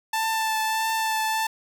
sawtooth tone with vibrato, 883 Hz, A5, 6 cents sharp, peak -19 dBFS, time 0.13-1.47 s, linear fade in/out 5 ms, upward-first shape triangle, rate 1.6 Hz, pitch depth 17 cents each way, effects none

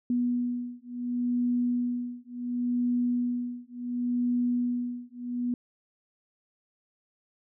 sine beating tone pair, 243.7 / 244.4 Hz, B3 / B3, -23 / -18 cents, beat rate 0.7 Hz, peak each -29 dBFS, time 0.1-5.54 s, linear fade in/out 2 ms, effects none

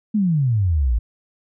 sine exponential sweep, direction down, 222.3 to 52.9 Hz, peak -15 dBFS, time 0.14-0.99 s, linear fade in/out 10 ms, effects none

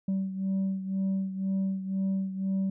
sine beating tone pair, 191.9 / 193.9 Hz, G3 / G3, -37 / -19 cents, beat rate 2 Hz, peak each -26 / -31 dBFS, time 0.08-2.7 s, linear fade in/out 5 ms, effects tanh soft clip ceiling -24 dBFS

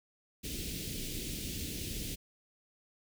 pink band-stop noise, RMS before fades -39 dBFS, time 0.43-2.16 s, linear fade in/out 20 ms, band 400 to 2600 Hz, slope 24 dB/octave, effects none

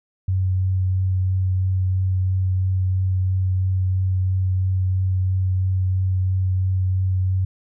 sine tone with vibrato, 93.5 Hz, F#2, 19 cents sharp, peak -17 dBFS, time 0.28-7.45 s, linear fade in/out 5 ms, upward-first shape triangle, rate 3 Hz, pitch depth 13 cents each way, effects none

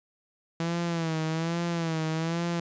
sawtooth tone with vibrato, 164.81 Hz, E3, in tune, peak -23 dBFS, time 0.6-2.6 s, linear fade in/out 2 ms, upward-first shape sine, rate 1.2 Hz, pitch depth 70 cents each way, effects resampled to 16000 Hz

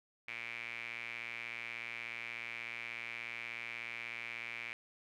sawtooth tone with band-pass filter, 116.54 Hz, A#2, in tune, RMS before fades -44 dBFS, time 0.28-4.73 s, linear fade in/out 0 ms, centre 2300 Hz, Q 8.7, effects none

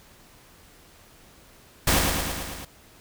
pink noise with echo, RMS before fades -20 dBFS, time 1.87-1.99 s, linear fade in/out 5 ms, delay 110 ms, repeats 6, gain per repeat -3 dB, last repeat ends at 2.65 s, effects pink hiss -53 dBFS RMS until 3 s

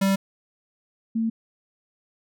square / sine tone pair in turn, 194.7 / 225.5 Hz, G3 / A3, -12 / +43 cents, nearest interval minor third, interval 255 cents, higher second, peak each -19 / -21 dBFS, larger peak first, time 0.01-0.16 / 1.15-1.3 s, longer neither, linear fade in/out 10 ms, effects none

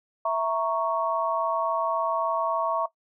sine chord, A# diminished, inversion second, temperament equal, 659.3 / 932.3 / 1108.7 Hz, E5 / A#5 / C#6, 0 / 0 / 0 cents, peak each -26 / -29 / -27 dBFS, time 0.25-2.86 s, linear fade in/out 5 ms, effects noise-tail reverb RT60 0.1 s tail -17 dB re dry

